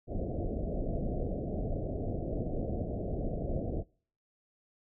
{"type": "low-pass noise", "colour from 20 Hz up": "pink", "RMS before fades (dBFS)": -34, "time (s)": [0.07, 3.84], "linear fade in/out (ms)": 50, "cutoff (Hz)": 700, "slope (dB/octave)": 96, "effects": ["noise-tail reverb RT60 0.5 s tail -26 dB re dry"]}